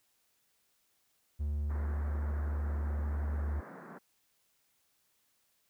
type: tone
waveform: triangle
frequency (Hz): 73.42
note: D2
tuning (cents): 0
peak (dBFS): -29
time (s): 1.39-3.61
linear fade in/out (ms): 20
type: band-pass noise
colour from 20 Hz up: pink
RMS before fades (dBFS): -49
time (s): 1.69-3.99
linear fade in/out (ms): 20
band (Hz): 160 to 1800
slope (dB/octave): 48
effects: white hiss -74 dBFS RMS until 5.69 s